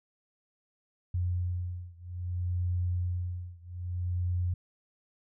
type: beating tone pair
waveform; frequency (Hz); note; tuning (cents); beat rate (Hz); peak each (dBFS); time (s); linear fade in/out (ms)
sine; 88.8 / 89.41; F2 / F2; +29 / +41; 0.61; -32 / -33; 1.14-4.54; 5
effects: none